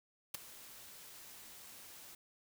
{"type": "noise with ADSR envelope", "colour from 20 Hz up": "white", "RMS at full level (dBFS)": -36, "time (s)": [0.34, 2.15], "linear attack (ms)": 6, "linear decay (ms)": 10, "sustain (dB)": -18, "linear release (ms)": 4, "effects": []}